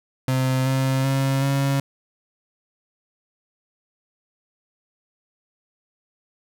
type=tone with pitch steps; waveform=35% pulse; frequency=130.3 / 132.81 / 135.36 / 137.97 Hz; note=C3 / C3 / C#3 / C#3; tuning=-7 / +26 / -41 / -8 cents; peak=-17 dBFS; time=0.28-1.8 s; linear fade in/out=2 ms; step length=380 ms; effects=9-bit